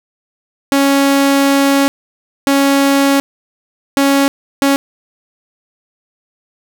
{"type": "tone bursts at uneven times", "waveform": "sawtooth", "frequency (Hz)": 277.2, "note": "C#4", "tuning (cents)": 0, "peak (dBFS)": -5, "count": 4, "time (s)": [[0.72, 1.88], [2.47, 3.2], [3.97, 4.28], [4.62, 4.76]], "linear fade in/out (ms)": 0, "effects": []}